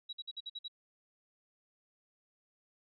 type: tone bursts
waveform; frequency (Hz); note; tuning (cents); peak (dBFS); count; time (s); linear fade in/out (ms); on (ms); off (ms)
sine; 3878; B7; -32; -39; 7; 0.09-0.682; 10; 40; 52
effects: none